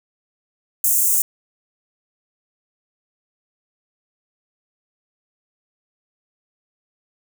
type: high-pass noise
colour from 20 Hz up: white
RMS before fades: -17 dBFS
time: 0.84-1.22 s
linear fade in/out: 2 ms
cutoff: 6600 Hz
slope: 48 dB/octave
effects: none